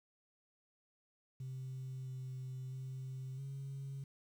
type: tone with pitch steps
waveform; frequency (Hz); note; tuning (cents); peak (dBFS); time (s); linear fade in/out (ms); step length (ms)
sine; 130.7 / 129.7 / 131.3 / 136.9; C3 / C3 / C3 / C#3; -1 / -15 / +6 / -21; -40; 1.4-4.04; 5; 660
effects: tanh soft clip ceiling -39 dBFS + 11-bit